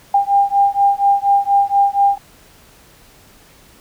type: beating tone pair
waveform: sine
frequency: 798 / 802.2 Hz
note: G5 / G5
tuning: +31 / +40 cents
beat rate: 4.2 Hz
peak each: -14 dBFS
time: 0.14-2.18 s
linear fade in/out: 5 ms
effects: pink hiss -47 dBFS RMS until 3.8 s